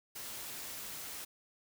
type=noise; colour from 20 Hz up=white; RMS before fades=-44 dBFS; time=0.15-1.25 s; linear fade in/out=10 ms; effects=none